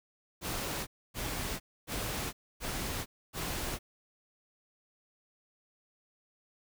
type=noise bursts; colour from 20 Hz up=pink; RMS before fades=-36 dBFS; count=5; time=0.41-3.79 s; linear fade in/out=50 ms; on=460 ms; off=270 ms; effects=none